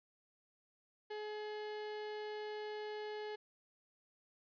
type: tone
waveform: 35% pulse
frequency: 423.7 Hz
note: G#4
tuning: 35 cents sharp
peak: -40 dBFS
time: 1.1-3.36 s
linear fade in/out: 10 ms
effects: resampled to 11025 Hz + 13-bit